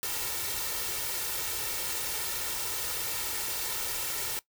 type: noise with comb filter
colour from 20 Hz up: white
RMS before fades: -33 dBFS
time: 0.03-4.39 s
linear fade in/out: 0 ms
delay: 2.2 ms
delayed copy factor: +0.6
effects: noise-tail reverb RT60 0.1 s tail -19 dB re dry